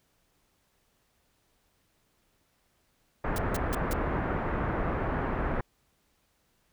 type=low-pass noise; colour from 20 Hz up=pink; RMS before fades=-30 dBFS; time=3.24-5.61 s; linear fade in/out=5 ms; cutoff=1700 Hz; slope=24 dB/octave
type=noise bursts; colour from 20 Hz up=white; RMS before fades=-37 dBFS; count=4; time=3.36-3.932 s; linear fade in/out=2 ms; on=23 ms; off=160 ms
effects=pink hiss -71 dBFS RMS until 6.72 s